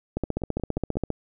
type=two click trains; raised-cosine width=2 ms; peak=-12 / -24 dBFS; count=15 / 5; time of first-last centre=0.17-1.103 / 0.24-0.956 s; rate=15 / 5.59 Hz; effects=none